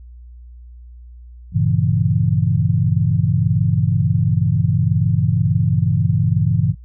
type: chord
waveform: sine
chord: G diminished seventh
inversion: none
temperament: equal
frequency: 98 / 116.54 / 138.59 / 164.81 Hz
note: G2 / Bb2 / Db3 / Fb3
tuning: 0 / 0 / 0 / 0 cents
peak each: -19 dBFS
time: 1.52-6.75 s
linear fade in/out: 50 ms
effects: noise-tail reverb RT60 0.1 s tail -25 dB re dry + added 60 Hz sine -36 dBFS peak until 6.84 s